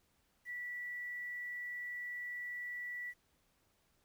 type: tone with quantisation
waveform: sine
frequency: 1955 Hz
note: B6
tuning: 18 cents flat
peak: -40 dBFS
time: 0.45-3.14 s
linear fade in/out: 50 ms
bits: 11
effects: pink hiss -75 dBFS RMS until 4.04 s